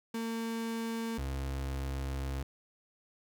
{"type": "tone pair in turn", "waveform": "35% pulse", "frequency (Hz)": [227.7, 67.46], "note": ["A#3", "C#2"], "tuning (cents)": [-40, -46], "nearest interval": "octave + major sixth", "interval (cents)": 2106, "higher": "first", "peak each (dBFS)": [-32, -32], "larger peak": "neither", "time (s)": [[0.14, 1.18], [1.18, 2.43]], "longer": "second", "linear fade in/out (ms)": 5, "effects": []}